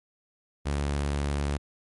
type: tone with vibrato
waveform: sawtooth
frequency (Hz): 71.5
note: D2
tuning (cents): -46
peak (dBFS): -22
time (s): 0.65-1.58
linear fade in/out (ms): 20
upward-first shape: sine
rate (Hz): 17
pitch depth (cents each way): 15
effects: MP3 48 kbps